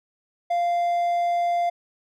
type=tone; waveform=triangle; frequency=695 Hz; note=F5; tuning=9 cents flat; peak=-18 dBFS; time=0.5-1.7 s; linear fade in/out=10 ms; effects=none